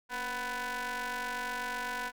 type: ring-modulated tone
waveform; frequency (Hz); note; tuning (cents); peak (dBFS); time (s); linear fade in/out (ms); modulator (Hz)
sawtooth; 252.8; B3; +41; -27; 0.09-2.12; 50; 1240
effects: none